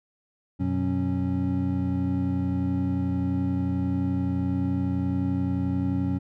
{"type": "tone cluster", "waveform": "triangle", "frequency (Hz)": [92.1, 123.6, 183.5, 274.7], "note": ["F#2", "B2", "F#3", "C#4"], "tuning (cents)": [-7, 2, -14, -16], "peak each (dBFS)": [-27, -30, -27, -25], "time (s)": [0.59, 6.19], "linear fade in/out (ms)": 20, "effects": []}